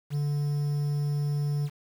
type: tone with quantisation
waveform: triangle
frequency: 145.1 Hz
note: D3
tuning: 21 cents flat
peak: -23 dBFS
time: 0.1-1.7 s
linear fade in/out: 50 ms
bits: 8
effects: none